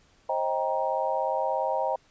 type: tone cluster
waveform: sine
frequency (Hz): 531 / 628 / 789 / 940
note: C5 / D#5 / G5 / A#5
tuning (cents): +25 / +16 / +11 / +14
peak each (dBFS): -30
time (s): 0.29-1.96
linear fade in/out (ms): 5
effects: pink hiss -62 dBFS RMS until 2.1 s + resampled to 16000 Hz